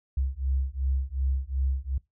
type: beating tone pair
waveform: sine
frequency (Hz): 65.41 / 68.11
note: C2 / C#2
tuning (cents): 0 / -30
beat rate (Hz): 2.7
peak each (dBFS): -28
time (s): 0.17-1.98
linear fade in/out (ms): 5
effects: noise-tail reverb RT60 0.2 s tail -23 dB re dry